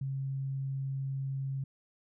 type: tone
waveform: sine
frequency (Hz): 135.5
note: C#3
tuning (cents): -39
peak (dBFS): -32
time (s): 0.01-1.64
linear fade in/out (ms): 5
effects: none